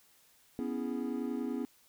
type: chord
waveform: triangle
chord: C# minor seventh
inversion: third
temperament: equal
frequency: 246.9 / 277.2 / 329.6 / 415.3 Hz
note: B3 / C#4 / E4 / G#4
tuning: 0 / 0 / 0 / 0 cents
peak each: -34 / -36 / -39 / -40 dBFS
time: 0.59-1.65 s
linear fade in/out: 0 ms
effects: white hiss -65 dBFS RMS until 1.88 s